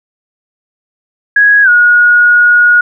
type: tone with pitch glide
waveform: sine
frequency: 1661.2 to 1446.2 Hz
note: G#6 to F#6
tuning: 0 to -40 cents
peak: -3 dBFS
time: 1.36-2.81 s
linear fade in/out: 5 ms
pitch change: -240 cents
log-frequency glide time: 1.63-1.69 s
effects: none